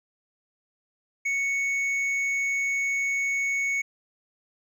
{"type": "tone with hard clipping", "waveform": "triangle", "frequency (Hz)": 2217, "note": "C#7", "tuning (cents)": 0, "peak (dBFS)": -25, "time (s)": [1.25, 3.82], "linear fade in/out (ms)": 10, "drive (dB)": 8, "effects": []}